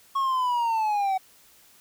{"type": "linear sweep", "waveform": "triangle", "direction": "down", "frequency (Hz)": [1102, 750], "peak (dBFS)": -20, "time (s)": [0.15, 1.18], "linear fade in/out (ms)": 10, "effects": ["white hiss -56 dBFS RMS until 1.8 s"]}